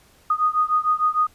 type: beating tone pair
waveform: sine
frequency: 1237 / 1243.6 Hz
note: D#6 / D#6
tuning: -10 / -1 cents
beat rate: 6.6 Hz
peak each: -20 / -21 dBFS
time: 0.3-1.27 s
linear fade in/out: 5 ms
effects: pink hiss -55 dBFS RMS until 1.34 s + resampled to 32000 Hz